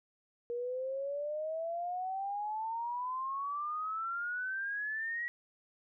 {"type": "exponential sweep", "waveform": "sine", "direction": "up", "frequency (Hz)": [472.4, 1928], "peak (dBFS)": -34, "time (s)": [0.5, 5.28], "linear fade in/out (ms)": 0, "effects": []}